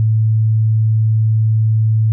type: tone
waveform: sine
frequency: 110 Hz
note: A2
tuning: in tune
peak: -10 dBFS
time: 0-2.12 s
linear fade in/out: 0 ms
effects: none